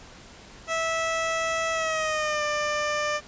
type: tone with pitch glide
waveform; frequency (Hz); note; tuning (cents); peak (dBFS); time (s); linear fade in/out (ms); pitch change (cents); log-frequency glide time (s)
15% pulse; 654 to 596.3; E5 to D5; -14 to +26; -18; 0.67-3.21; 50; -160; 1.72-2.43
effects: pink hiss -47 dBFS RMS until 3.27 s + resampled to 16000 Hz